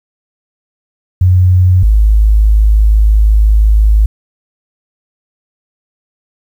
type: tone pair in turn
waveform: sine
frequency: 91.2 / 52.88 Hz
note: F#2 / G#1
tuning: -24 / +32 cents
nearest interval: major sixth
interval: 944 cents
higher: first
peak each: -4 dBFS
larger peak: neither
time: 1.21-1.83 / 1.83-4.06 s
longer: second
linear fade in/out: 5 ms
effects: 7-bit